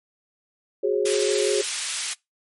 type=chord; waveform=sine; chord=F# suspended second; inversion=none; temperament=equal with one note detuned; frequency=370 / 415.3 / 541.4 Hz; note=F#4 / G#4 / C#5; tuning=0 / 0 / -41 cents; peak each=-24 / -22 / -26 dBFS; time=0.83-1.62 s; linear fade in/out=10 ms
type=high-pass noise; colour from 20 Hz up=pink; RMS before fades=-28 dBFS; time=1.05-2.14 s; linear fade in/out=10 ms; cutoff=2500 Hz; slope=12 dB/octave
effects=noise-tail reverb RT60 0.2 s tail -24 dB re dry + MP3 48 kbps